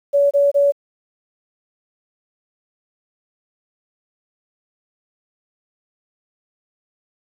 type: tone bursts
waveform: sine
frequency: 567 Hz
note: C#5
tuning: 39 cents sharp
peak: -11 dBFS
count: 3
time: 0.13-0.722 s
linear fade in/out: 20 ms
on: 180 ms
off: 26 ms
effects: 8-bit